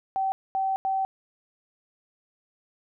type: tone bursts at uneven times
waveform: sine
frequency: 770 Hz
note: G5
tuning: 31 cents flat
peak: -23 dBFS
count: 3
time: 0.16-0.32 / 0.55-0.76 / 0.85-1.05 s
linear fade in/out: 0 ms
effects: none